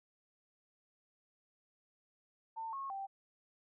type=tone with pitch steps; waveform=sine; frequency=898 / 1090 / 782 Hz; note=A5 / C#6 / G5; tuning=+35 / -29 / -4 cents; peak=-39 dBFS; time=2.56-3.07 s; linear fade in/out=20 ms; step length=170 ms; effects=none